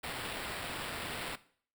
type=noise with sample-and-hold; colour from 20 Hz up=white; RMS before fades=-40 dBFS; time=0.03-1.36 s; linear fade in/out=10 ms; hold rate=6300 Hz; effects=noise-tail reverb RT60 0.5 s tail -17 dB re dry